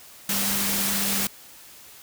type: tone in noise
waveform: sine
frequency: 198.9 Hz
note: G3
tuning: 25 cents sharp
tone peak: -31 dBFS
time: 0.29-1.27 s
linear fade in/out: 2 ms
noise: white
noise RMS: -25 dBFS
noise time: 0.29-1.27 s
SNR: -9 dB
effects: white hiss -47 dBFS RMS until 2.02 s